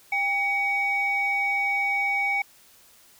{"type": "tone pair together", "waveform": "sine", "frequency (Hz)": [797, 2254], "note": ["G5", "C#7"], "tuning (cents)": [28, 28], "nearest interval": "octave + tritone", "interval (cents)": 1800, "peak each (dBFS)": [-27, -22], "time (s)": [0.12, 2.42], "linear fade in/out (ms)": 5, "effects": ["tanh soft clip ceiling -16 dBFS", "white hiss -55 dBFS RMS until 3.19 s"]}